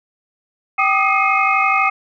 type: tone cluster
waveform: sine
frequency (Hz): 777 / 1206 / 1258 / 2145 / 2525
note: G5 / D6 / D#6 / C7 / D#7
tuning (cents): -16 / +46 / +19 / +42 / +25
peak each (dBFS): -19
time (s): 0.78-1.9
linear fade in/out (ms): 10
effects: tanh soft clip ceiling -1 dBFS